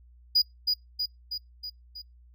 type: tone with echo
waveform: triangle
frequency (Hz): 4911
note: D#8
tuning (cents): -23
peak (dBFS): -17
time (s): 0.35-0.42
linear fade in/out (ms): 10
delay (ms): 320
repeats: 5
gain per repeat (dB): -4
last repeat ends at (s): 2.02
effects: noise-tail reverb RT60 0.2 s tail -25 dB re dry + added 60 Hz sine -52 dBFS peak until 2.34 s